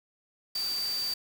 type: tone in noise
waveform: sine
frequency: 4642 Hz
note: D8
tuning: 21 cents flat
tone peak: -29 dBFS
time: 0.55-1.14 s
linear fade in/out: 5 ms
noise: white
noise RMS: -40 dBFS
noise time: 0.55-1.14 s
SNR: +8 dB
effects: none